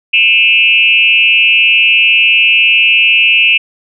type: tone with frequency modulation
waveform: sine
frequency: 2637 Hz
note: E7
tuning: in tune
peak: -5 dBFS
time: 0.13-3.58 s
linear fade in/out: 10 ms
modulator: 216 Hz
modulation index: 1
effects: none